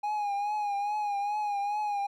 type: tone with vibrato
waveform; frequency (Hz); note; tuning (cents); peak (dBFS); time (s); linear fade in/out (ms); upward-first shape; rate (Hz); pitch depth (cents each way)
triangle; 824; G#5; -14; -26; 0.03-2.07; 10; triangle; 2.4; 58
effects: none